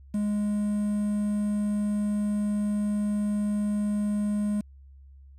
triangle tone with quantisation, 207.7 Hz, G#3, in tune, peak -22 dBFS, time 0.14-4.61 s, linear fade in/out 5 ms, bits 8, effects added 68 Hz sine -47 dBFS peak until 5.38 s + resampled to 32000 Hz

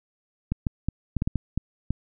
clicks, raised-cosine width 5 ms, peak -12 dBFS, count 9, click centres 0.52 / 0.668 / 0.886 / 1.167 / 1.221 / 1.275 / 1.357 / 1.576 / 1.906 s, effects none

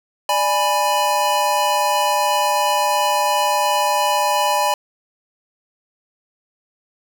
square chord, G# diminished, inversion second, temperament equal with one note detuned, 592.1 / 830.6 / 987.8 Hz, D5 / G#5 / B5, +14 / 0 / 0 cents, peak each -23 / -20 / -20 dBFS, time 0.29-4.74 s, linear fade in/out 2 ms, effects none

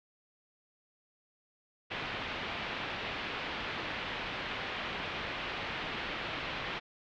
white low-pass noise, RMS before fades -38 dBFS, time 1.9-6.8 s, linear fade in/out 20 ms, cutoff 3300 Hz, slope 24 dB/octave, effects low-pass 5000 Hz 12 dB/octave

